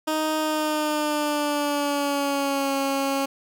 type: tone with pitch glide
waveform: 15% pulse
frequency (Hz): 311.3 to 274.2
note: D#4 to C#4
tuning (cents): +1 to -19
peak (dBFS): -16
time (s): 0.07-3.26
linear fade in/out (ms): 10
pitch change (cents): -220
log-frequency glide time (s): 0.38-2.74
effects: none